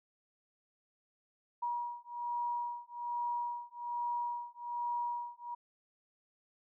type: beating tone pair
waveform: sine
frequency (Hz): 957 / 958.2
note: A#5 / A#5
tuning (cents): +45 / +47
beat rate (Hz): 1.2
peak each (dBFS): -38 / -38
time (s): 1.62-5.55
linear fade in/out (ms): 10
effects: none